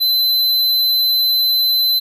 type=tone; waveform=square; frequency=4045 Hz; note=B7; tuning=41 cents sharp; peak=-13 dBFS; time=0-2 s; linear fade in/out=20 ms; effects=none